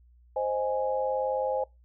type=chord; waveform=sine; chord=Ab major; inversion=first; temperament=equal; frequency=523.3 / 622.3 / 830.6 Hz; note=C5 / Eb5 / Ab5; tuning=0 / 0 / 0 cents; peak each=-28 / -33 / -31 dBFS; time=0.36-1.64 s; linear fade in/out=5 ms; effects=noise-tail reverb RT60 0.2 s tail -22 dB re dry + added 60 Hz sine -55 dBFS peak until 1.84 s